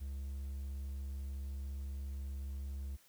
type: tone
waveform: triangle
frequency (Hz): 68.5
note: C#2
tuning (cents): -20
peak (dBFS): -37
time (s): 0-2.97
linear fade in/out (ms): 20
effects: white hiss -66 dBFS RMS until 3.08 s